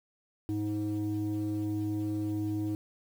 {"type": "tone pair together", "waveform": "sine", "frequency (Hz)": [104.6, 315.3], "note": ["G#2", "D#4"], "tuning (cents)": [13, 23], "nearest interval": "octave + perfect fifth", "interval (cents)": 1910, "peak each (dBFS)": [-32, -29], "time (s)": [0.49, 2.75], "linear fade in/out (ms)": 0, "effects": ["tanh soft clip ceiling -26 dBFS", "9-bit"]}